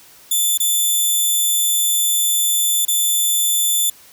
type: tone with dropouts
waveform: 5% pulse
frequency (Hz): 3520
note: A7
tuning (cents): 0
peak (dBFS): -7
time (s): 0.31-3.9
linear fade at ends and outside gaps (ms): 5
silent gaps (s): 0.576-0.6 / 2.852-2.881
effects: white hiss -46 dBFS RMS until 4.12 s